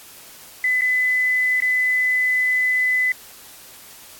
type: tone with dropouts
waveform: sine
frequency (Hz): 2008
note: B6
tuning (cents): +28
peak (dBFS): -16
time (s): 0.64-3.12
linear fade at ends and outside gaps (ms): 2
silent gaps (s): 0.811-0.818 / 1.603-1.621
effects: white hiss -43 dBFS RMS until 4.19 s + AAC 64 kbps